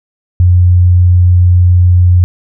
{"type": "tone", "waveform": "sine", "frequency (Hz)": 89.3, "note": "F2", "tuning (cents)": 39, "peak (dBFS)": -3, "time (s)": [0.4, 2.24], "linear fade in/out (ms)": 0, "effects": []}